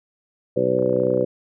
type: harmonic tone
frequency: 63 Hz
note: B1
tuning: 35 cents sharp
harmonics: 2 / 3 / 4 / 5 / 6 / 7 / 8 / 9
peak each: -30 / -29 / -30 / -28 / -24 / -32 / -20 / -25 dBFS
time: 0.56-1.25 s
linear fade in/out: 10 ms
type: click train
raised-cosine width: 1 ms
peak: -27 dBFS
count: 13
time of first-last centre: 0.79-1.21 s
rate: 28.6 Hz
effects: none